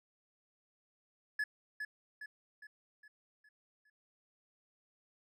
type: tone with echo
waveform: triangle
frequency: 1708 Hz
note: G#6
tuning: 48 cents sharp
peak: -30 dBFS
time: 1.39-1.44 s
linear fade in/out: 5 ms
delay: 410 ms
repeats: 6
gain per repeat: -6 dB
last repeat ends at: 3.9 s
effects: none